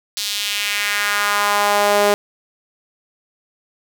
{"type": "tone with high-pass filter sweep", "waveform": "sawtooth", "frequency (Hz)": 205, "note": "G#3", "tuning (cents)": -22, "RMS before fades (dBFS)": -18, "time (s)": [0.17, 2.14], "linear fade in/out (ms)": 0, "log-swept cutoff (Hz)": [4200, 490], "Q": 1.9, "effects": []}